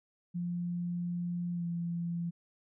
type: tone with pitch glide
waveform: sine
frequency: 174.61 to 170.82 Hz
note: F3 to F3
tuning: 0 to -38 cents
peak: -32 dBFS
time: 0.34-2.31 s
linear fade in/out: 20 ms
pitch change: -38 cents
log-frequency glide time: 1.53-1.65 s
effects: none